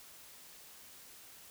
silence, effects white hiss -55 dBFS RMS until 1.5 s

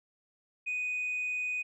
sine tone, 2489 Hz, D#7, in tune, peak -29 dBFS, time 0.66-1.63 s, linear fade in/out 20 ms, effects tanh soft clip ceiling -28 dBFS

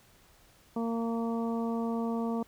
harmonic tone, 230 Hz, A#3, 23 cents flat, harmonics 1 / 2 / 3 / 4 / 5, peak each -30 / -36 / -40 / -42 / -44 dBFS, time 0.76-2.43 s, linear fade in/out 5 ms, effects pink hiss -61 dBFS RMS until 2.47 s

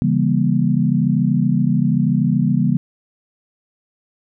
sine chord, C# diminished seventh, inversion none, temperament just, 138.59 / 166.31 / 199.57 / 239.5 Hz, C#3 / E3 / G3 / Bb3, 0 / +16 / +31 / +47 cents, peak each -19 dBFS, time 0.02-2.77 s, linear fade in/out 0 ms, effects none

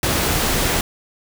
pink noise, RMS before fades -19 dBFS, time 0.03-0.81 s, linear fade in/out 2 ms, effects none

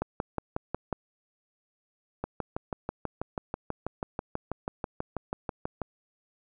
two click trains, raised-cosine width 1 ms, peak -17 / -15 dBFS, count 23 / 6, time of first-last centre 2.24-5.817 / 0.02-0.927 s, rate 6.15 / 5.51 Hz, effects none

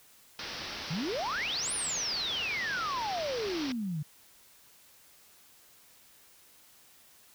white low-pass noise, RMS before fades -40 dBFS, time 0.39-3.72 s, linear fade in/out 0 ms, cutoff 5700 Hz, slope 96 dB/octave
sine exponential two-way sweep, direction up then down, 142.2 to 10000 to 142.2 Hz, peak -31 dBFS, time 0.9-4.03 s, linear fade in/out 10 ms, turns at 1.73 s
effects white hiss -59 dBFS RMS until 7.34 s

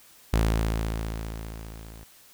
sawtooth tone with level ramp, 55 Hz, A1, in tune, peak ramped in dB -15 to -39 dBFS, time 0.33-2.04 s, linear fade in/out 5 ms, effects white hiss -54 dBFS RMS until 2.33 s

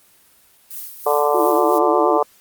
violet noise with tremolo, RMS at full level -30 dBFS, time 0.7-1.79 s, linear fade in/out 10 ms, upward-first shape sine, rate 2.9 Hz, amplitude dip 60%
harmonic tone, 146.83 Hz, D3, in tune, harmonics 3 / 4 / 5 / 6 / 7 / 8, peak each -19 / -20 / -21 / -22 / -22 / -23 dBFS, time 1.06-2.23 s, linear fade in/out 5 ms
sine tone with vibrato, 343.6 Hz, F4, 28 cents flat, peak -19 dBFS, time 1.34-2.18 s, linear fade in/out 10 ms, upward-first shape sine, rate 8.4 Hz, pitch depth 120 cents each way
effects white hiss -53 dBFS RMS until 2.4 s + Opus 24 kbps

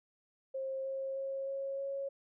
sine tone with pitch steps, 533 / 537.3 / 541.7 / 546.1 / 550.5 Hz, C5 / C5 / C#5 / C#5 / C#5, +32 / +46 / -40 / -26 / -12 cents, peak -35 dBFS, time 0.54-2.09 s, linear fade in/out 10 ms, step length 310 ms, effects none

